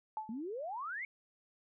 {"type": "tone with exponential decay", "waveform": "sine", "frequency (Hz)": 868, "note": "A5", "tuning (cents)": -24, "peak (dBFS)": -33, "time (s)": [0.17, 0.41], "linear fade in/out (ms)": 1, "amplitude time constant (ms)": 51}
{"type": "exponential sweep", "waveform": "sine", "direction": "up", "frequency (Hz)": [210.1, 2252], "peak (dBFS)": -38, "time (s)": [0.29, 1.05], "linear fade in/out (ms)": 2}
{"effects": []}